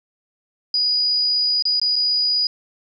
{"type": "tone with dropouts", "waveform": "sine", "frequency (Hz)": 4918, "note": "D#8", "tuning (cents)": -21, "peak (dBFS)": -16, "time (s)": [0.74, 2.47], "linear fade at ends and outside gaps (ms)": 2, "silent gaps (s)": [[1.624, 1.653], [1.798, 1.815], [1.958, 1.962]], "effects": []}